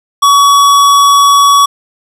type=tone; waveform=square; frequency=1130 Hz; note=C#6; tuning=33 cents sharp; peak=-4 dBFS; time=0.22-1.66 s; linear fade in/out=10 ms; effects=low-pass 12000 Hz 12 dB/octave + 7-bit